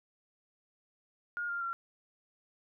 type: tone with pitch steps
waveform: sine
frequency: 1425 / 1397.3 / 1370.1 Hz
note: F6 / F6 / F6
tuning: +34 / 0 / -34 cents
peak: -33 dBFS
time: 1.37-1.73 s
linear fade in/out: 0 ms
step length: 120 ms
effects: none